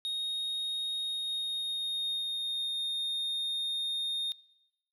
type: tone with pitch glide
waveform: triangle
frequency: 3729 to 3680 Hz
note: A#7 to A#7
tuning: 0 to -23 cents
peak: -30 dBFS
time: 0.05-4.32 s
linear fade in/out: 0 ms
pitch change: -23 cents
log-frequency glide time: 0.98-2.79 s
effects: noise-tail reverb RT60 1.0 s tail -22 dB re dry